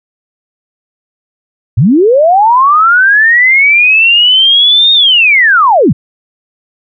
sine linear two-way sweep, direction up then down, 92.4 to 3714 to 92.4 Hz, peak -3 dBFS, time 1.77-5.93 s, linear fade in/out 10 ms, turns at 4.93 s, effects none

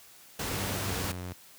pink noise, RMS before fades -33 dBFS, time 0.39-1.12 s, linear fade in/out 5 ms
sawtooth tone with pitch glide, 97.6 to 90.02 Hz, G2 to F#2, -7 to -47 cents, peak -32 dBFS, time 0.51-1.33 s, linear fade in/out 5 ms, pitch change -140 cents, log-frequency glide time 0.86-1.12 s
effects white hiss -54 dBFS RMS until 1.58 s + high-pass 60 Hz 12 dB/octave

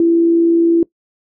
sine tone with amplitude modulation, 335.4 Hz, E4, 30 cents sharp, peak -7 dBFS, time 0-0.83 s, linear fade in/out 2 ms, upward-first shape sine, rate 59.8 Hz, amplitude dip 30%, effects noise-tail reverb RT60 0.1 s tail -21 dB re dry

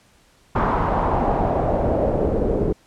pink noise with low-pass filter sweep, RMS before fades -20 dBFS, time 0.55-2.73 s, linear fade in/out 10 ms, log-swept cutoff 1100 to 430 Hz, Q 2.8, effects pink hiss -56 dBFS RMS until 2.86 s + low-pass 10000 Hz 12 dB/octave

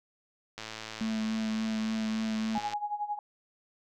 click train, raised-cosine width 0.2 ms, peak -22 dBFS, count 238, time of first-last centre 0.58-2.735 s, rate 110 Hz
triangle tone with vibrato, 220 Hz, A3, in tune, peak -27 dBFS, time 1.01-2.58 s, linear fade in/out 0 ms, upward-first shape sine, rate 3.5 Hz, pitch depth 14 cents each way
sine tone with tremolo, 830.6 Hz, G#5, in tune, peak -28 dBFS, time 2.55-3.19 s, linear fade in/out 2 ms, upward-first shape sine, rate 11 Hz, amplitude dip 80%
effects none

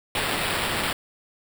blue noise with sample-and-hold, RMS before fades -26 dBFS, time 0.15-0.93 s, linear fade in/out 2 ms, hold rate 6300 Hz, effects none

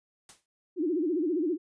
white noise with exponential decay, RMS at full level -45 dBFS, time 0.29-0.46 s, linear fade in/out 2 ms, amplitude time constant 36 ms
sine tone with vibrato, 330 Hz, E4, 2 cents sharp, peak -25 dBFS, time 0.76-1.58 s, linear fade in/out 50 ms, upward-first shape sine, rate 15 Hz, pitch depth 200 cents each way
effects resampled to 22050 Hz

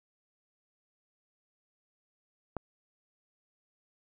click, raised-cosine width 1 ms, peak -20 dBFS, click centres 2.567 s, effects none

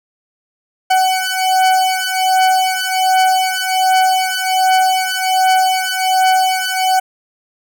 40% pulse beating tone pair, 750 / 751.3 Hz, F#5 / F#5, +23 / +26 cents, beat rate 1.3 Hz, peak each -14 dBFS, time 0.9-7 s, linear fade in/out 10 ms, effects none

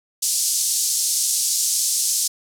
pink band-pass noise, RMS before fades -21 dBFS, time 0.22-2.28 s, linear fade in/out 10 ms, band 5300 to 11000 Hz, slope 24 dB/octave, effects none

